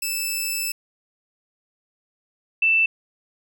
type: tone pair in turn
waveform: 10% pulse / sine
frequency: 2634 / 2658 Hz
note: E7 / E7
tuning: -2 / +14 cents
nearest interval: unison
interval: 16 cents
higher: second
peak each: -15 dBFS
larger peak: neither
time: 0.02-0.72 / 2.62-2.86 s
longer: first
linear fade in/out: 5 ms
effects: none